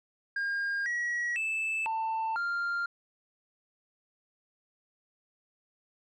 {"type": "tone with pitch steps", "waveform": "sine", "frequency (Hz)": [1614, 1916, 2630, 891, 1395], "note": ["G#6", "A#6", "E7", "A5", "F6"], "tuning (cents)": [-50, 47, -5, 22, -2], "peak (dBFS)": -26, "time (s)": [0.36, 2.86], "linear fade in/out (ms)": 5, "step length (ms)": 500, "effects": ["tanh soft clip ceiling -28 dBFS"]}